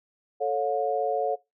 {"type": "chord", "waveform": "sine", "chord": "A augmented", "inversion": "none", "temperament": "equal with one note detuned", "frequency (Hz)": [440, 554.4, 716.4], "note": ["A4", "C#5", "E#5"], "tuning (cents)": [0, 0, 44], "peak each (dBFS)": -28, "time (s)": [0.4, 1.36], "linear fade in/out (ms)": 20, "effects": ["noise-tail reverb RT60 0.2 s tail -21 dB re dry"]}